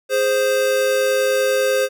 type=tone pair together; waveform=square; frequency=413.5 / 523.3 Hz; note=G#4 / C5; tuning=-8 / 0 cents; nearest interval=major third; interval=408 cents; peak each=-23 / -17 dBFS; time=0.09-1.89 s; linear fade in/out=50 ms; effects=none